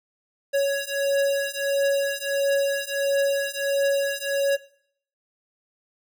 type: beating tone pair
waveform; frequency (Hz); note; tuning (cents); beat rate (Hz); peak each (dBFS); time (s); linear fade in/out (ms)
square; 556 / 557.5; C#5 / C#5; +5 / +10; 1.5; -25; 0.53-4.57; 20
effects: noise-tail reverb RT60 0.6 s tail -19 dB re dry